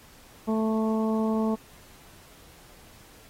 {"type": "harmonic tone", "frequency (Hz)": 220, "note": "A3", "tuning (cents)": 0, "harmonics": [1, 2, 3, 4, 5], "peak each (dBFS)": [-24, -30, -34, -36, -38], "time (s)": [0.47, 1.56], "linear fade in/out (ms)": 20, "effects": ["pink hiss -53 dBFS RMS until 3.29 s", "AAC 48 kbps"]}